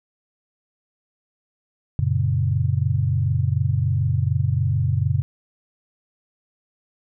sine chord, F# major, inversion none, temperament equal with one note detuned, 92.5 / 116.54 / 139.31 Hz, F#2 / A#2 / C#3, 0 / 0 / +9 cents, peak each -22 dBFS, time 1.99-5.22 s, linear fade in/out 0 ms, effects none

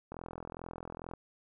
click train, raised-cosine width 1 ms, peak -28 dBFS, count 44, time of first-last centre 0.12-1.137 s, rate 42.3 Hz, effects none

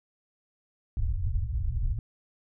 pink low-pass noise, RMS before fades -28 dBFS, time 0.97-1.99 s, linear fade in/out 2 ms, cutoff 120 Hz, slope 96 dB/octave, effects none

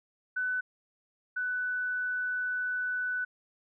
sine tone pair in turn, 1500 / 1492.8 Hz, F#6 / F#6, +23 / +15 cents, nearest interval unison, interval 8 cents, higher first, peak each -28 / -29 dBFS, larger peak first, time 0.36-0.61 / 1.36-3.25 s, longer second, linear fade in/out 10 ms, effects none

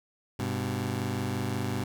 20% pulse tone pair together, 100.4 / 125.9 Hz, G2 / B2, +42 / +34 cents, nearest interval major third, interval 392 cents, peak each -27 / -27 dBFS, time 0.39-1.84 s, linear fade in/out 5 ms, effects none

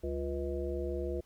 harmonic tone with a mistuned harmonic, 70.2 Hz, C#2, 22 cents sharp, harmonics 1 / 3 / 5 / 7 / 9, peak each -36 / -45 / -36 / -39 / -43 dBFS, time 0.03-1.21 s, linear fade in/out 10 ms, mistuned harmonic 3, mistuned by -150 cents, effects pink hiss -67 dBFS RMS until 1.25 s + MP3 96 kbps

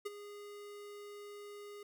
square tone with ADSR envelope, 410.9 Hz, G#4, 18 cents flat, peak -36 dBFS, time 0.05-1.83 s, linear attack 13 ms, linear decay 24 ms, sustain -12 dB, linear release 3 ms, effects none

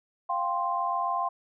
sine chord, F suspended second, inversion none, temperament just, 698.5 / 785.8 / 1047.7 Hz, F5 / G5 / C6, 0 / +4 / +2 cents, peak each -31 / -32 / -28 dBFS, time 0.29-1.29 s, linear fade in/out 10 ms, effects none

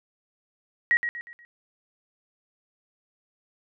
sine tone with echo, 1900 Hz, A#6, 33 cents sharp, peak -17 dBFS, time 0.91-0.97 s, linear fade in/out 0 ms, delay 120 ms, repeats 4, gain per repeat -8 dB, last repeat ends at 1.45 s, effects none

